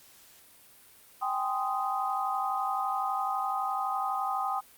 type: chord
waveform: sine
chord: Ab major seventh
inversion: third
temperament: just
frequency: 778.7 / 830.6 / 1038.3 / 1245.9 Hz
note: G5 / Ab5 / C6 / Eb6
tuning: -12 / 0 / -14 / +2 cents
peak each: -31 / -37 / -35 / -32 dBFS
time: 1.21-4.61 s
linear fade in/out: 20 ms
effects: white hiss -56 dBFS RMS until 4.77 s + Opus 48 kbps